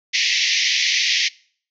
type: band-pass noise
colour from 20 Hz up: pink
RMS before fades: -19 dBFS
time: 0.13-1.29 s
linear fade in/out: 20 ms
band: 1900 to 6200 Hz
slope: 96 dB/octave
effects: noise-tail reverb RT60 0.5 s tail -23 dB re dry